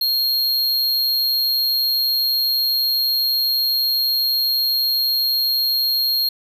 square tone, 4244 Hz, C8, 24 cents sharp, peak -17 dBFS, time 0.01-6.29 s, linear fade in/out 5 ms, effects none

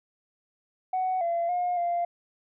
sine tone with pitch steps, 745 / 682 / 714 / 694 Hz, F#5 / F5 / F5 / F5, +12 / -41 / +38 / -11 cents, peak -23 dBFS, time 0.93-2.05 s, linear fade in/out 5 ms, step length 280 ms, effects tanh soft clip ceiling -21 dBFS

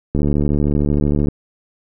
click train, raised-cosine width 3 ms, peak -5 dBFS, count 84, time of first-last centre 0.15-1.285 s, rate 73.1 Hz, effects none

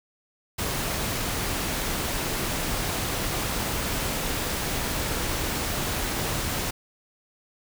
pink noise, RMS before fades -28 dBFS, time 0.58-6.71 s, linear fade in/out 10 ms, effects none

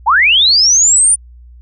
sine linear sweep, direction up, 771 to 9410 Hz, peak -6 dBFS, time 0.06-1.16 s, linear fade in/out 20 ms, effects added 60 Hz sine -35 dBFS peak until 1.61 s

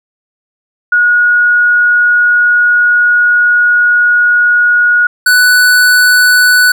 sine / square tone pair in turn, 1449 / 1487.2 Hz, F#6 / F#6, -37 / +8 cents, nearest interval unison, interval 45 cents, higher second, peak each -5 dBFS, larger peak neither, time 0.92-5.07 / 5.26-6.72 s, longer first, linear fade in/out 5 ms, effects none

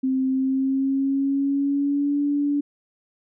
sine tone with pitch glide, 262.4 to 287.8 Hz, C4 to D4, +5 to -35 cents, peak -19 dBFS, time 0.03-2.61 s, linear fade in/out 10 ms, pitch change +160 cents, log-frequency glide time 0.28-2.2 s, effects none

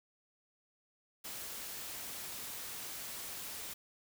white noise, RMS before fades -44 dBFS, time 1.24-3.74 s, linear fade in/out 10 ms, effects none

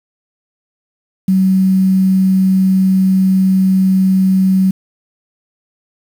sine tone with quantisation, 189.2 Hz, F#3, 39 cents sharp, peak -8 dBFS, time 1.28-4.71 s, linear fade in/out 5 ms, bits 6, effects none

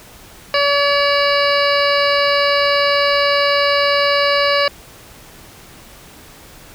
harmonic tone with a mistuned harmonic, 570 Hz, C#5, 48 cents sharp, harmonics 1 / 2 / 3 / 4 / 5 / 7 / 8 / 9, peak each -16 / -19 / -21 / -22 / -23 / -24 / -25 / -26 dBFS, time 0.54-4.68 s, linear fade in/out 2 ms, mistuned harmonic 9, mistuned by -24 cents, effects pink hiss -41 dBFS RMS until 6.74 s

